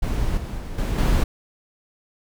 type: noise with level steps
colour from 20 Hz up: brown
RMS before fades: -23 / -29 / -31 / -22 / -17 dBFS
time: 0.02-1.24 s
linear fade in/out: 10 ms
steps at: 0.37 / 0.58 / 0.78 / 0.98 s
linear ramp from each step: 5 ms
effects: none